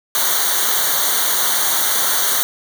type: noise with comb filter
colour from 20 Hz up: white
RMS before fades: -17 dBFS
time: 0.15-2.43 s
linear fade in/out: 0 ms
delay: 0.39 ms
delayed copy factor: -1
effects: none